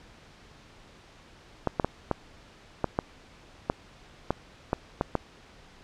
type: clicks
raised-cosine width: 1 ms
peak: -10 dBFS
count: 11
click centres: 1.673 / 1.798 / 1.846 / 2.113 / 2.843 / 2.989 / 3.699 / 4.306 / 4.731 / 5.011 / 5.153 s
effects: pink hiss -53 dBFS RMS until 5.83 s + low-pass 5000 Hz 12 dB/octave